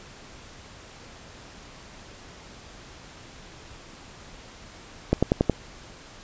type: accelerating click train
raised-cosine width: 2 ms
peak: -5 dBFS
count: 5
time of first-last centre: 5.13-5.497 s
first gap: 96 ms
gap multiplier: 0.97
effects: pink hiss -46 dBFS RMS until 6.23 s + resampled to 16000 Hz